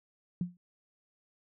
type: tone with exponential decay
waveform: sine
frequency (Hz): 176.9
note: F3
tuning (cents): +23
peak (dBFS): -26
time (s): 0.41-0.57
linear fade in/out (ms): 2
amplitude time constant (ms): 34
effects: none